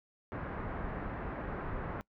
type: low-pass noise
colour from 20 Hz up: pink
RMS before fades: -39 dBFS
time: 0.32-2.01 s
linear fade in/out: 0 ms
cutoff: 1700 Hz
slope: 24 dB/octave
effects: noise-tail reverb RT60 0.1 s tail -22 dB re dry